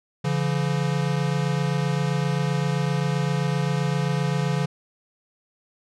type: tone pair together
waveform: square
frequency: 141.6 / 169.27 Hz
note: C#3 / E3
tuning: +37 / +46 cents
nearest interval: minor third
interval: 309 cents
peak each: -24 / -26 dBFS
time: 0.24-4.66 s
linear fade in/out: 10 ms
effects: low-pass 7000 Hz 12 dB/octave